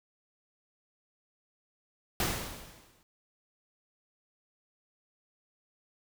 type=noise with exponential decay; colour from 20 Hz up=pink; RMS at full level=-28 dBFS; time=2.2-3.03 s; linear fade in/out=1 ms; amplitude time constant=180 ms; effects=none